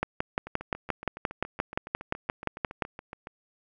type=two click trains; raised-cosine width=0.5 ms; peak=-11 / -24 dBFS; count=17 / 21; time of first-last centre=0.03-2.822 / 0.47-3.271 s; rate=5.73 / 7.14 Hz; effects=none